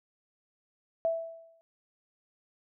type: tone with exponential decay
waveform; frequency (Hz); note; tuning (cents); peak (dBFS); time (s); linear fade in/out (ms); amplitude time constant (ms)
sine; 659.3; E5; 0; -23; 1.05-1.61; 0; 120
effects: none